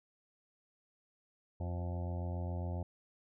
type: harmonic tone with a mistuned harmonic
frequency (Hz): 87.31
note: F2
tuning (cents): 0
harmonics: 1 / 2 / 3 / 4 / 6 / 7 / 8 / 9 / 10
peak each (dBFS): -36 / -45 / -50 / -51 / -51 / -51 / -52 / -56 / -56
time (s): 1.6-2.83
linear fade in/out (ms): 5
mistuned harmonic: 4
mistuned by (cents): +35
effects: none